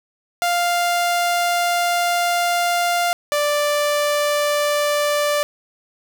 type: tone pair in turn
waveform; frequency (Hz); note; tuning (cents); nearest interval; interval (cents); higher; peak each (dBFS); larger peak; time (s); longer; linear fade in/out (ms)
sawtooth; 698.5 / 587.4; F5 / D5; 0 / 0; minor third; 300; first; -13; neither; 0.42-3.13 / 3.32-5.43; first; 0
effects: none